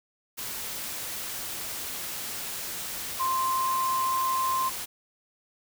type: tone in noise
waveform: sine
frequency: 1046.5 Hz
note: C6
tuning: in tune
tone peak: -24 dBFS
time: 3.19-4.7 s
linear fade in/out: 20 ms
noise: white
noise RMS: -35 dBFS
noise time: 0.37-4.86 s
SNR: +8 dB
effects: none